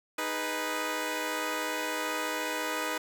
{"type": "chord", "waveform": "10% pulse", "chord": "G# minor", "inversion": "second", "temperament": "equal", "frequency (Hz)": [311.1, 415.3, 493.9], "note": ["D#4", "G#4", "B4"], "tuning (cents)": [0, 0, 0], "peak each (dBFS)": [-26, -31, -25], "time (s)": [0.18, 2.98], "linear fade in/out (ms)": 5, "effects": []}